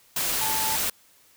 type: tone in noise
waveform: sine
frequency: 880 Hz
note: A5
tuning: in tune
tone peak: -29 dBFS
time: 0.41-0.76 s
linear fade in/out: 5 ms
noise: white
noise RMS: -26 dBFS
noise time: 0.16-0.9 s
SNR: -6 dB
effects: white hiss -58 dBFS RMS until 1.36 s